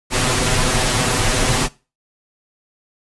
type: noise with comb filter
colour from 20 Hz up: pink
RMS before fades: -17 dBFS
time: 0.1-1.69 s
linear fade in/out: 50 ms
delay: 7.9 ms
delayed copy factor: +0.75
effects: noise-tail reverb RT60 0.3 s tail -20 dB re dry + resampled to 24000 Hz